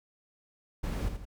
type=noise with echo; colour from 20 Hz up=brown; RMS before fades=-32 dBFS; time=0.83-1.09 s; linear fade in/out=10 ms; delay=82 ms; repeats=2; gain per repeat=-7 dB; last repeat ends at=1.254 s; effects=none

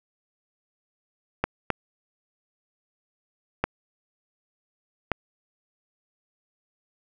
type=clicks; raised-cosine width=0.5 ms; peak=-7 dBFS; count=4; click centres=1.44 / 1.703 / 3.64 / 5.117 s; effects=none

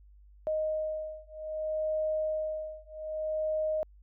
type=beating tone pair; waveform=sine; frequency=622 / 622.63 Hz; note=D#5 / D#5; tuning=-1 / +1 cents; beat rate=0.63 Hz; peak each=-33 / -33 dBFS; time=0.47-3.83 s; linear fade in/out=0 ms; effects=added 50 Hz sine -53 dBFS peak until 4.02 s

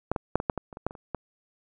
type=clicks; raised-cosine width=1 ms; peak=-11 / -14 / -6 / -16 / -9 / -16 / -28 / -25 / -12 / -26 / -30 / -16 dBFS; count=12; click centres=0.116 / 0.162 / 0.356 / 0.401 / 0.498 / 0.577 / 0.728 / 0.771 / 0.866 / 0.909 / 0.952 / 1.147 s; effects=none

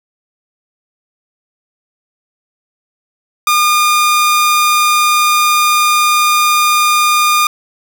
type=tone; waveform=sawtooth; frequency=1213 Hz; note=D#6; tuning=44 cents flat; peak=-5 dBFS; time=3.47-7.47 s; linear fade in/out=2 ms; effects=none

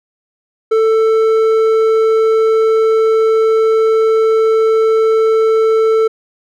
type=tone with hard clipping; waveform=sine; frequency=443.2 Hz; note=A4; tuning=13 cents sharp; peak=-10 dBFS; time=0.71-6.08 s; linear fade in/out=10 ms; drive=6 dB; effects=none

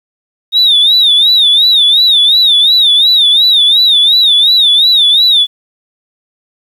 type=tone with vibrato; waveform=sine; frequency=3683 Hz; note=A#7; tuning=22 cents flat; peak=-3 dBFS; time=0.52-5.47 s; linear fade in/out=50 ms; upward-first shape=sine; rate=2.8 Hz; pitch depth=130 cents each way; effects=tanh soft clip ceiling -1 dBFS + 7-bit

